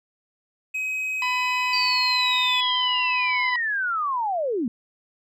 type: tone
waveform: triangle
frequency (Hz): 2534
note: D#7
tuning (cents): +31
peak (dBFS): -23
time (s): 0.74-2.61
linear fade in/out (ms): 10
type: harmonic tone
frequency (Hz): 1000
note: B5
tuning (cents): +21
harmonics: 1 / 2 / 3 / 4 / 5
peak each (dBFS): -25 / -31 / -35 / -37 / -39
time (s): 1.22-3.56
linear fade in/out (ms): 2
type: linear sweep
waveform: sine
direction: down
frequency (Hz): 4716 to 211.5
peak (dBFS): -22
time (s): 1.73-4.68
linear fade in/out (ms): 2
effects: none